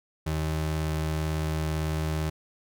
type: ring-modulated tone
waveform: square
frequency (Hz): 117.7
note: A#2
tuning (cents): +17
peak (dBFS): -24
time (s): 0.26-2.3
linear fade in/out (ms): 10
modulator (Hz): 39
effects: none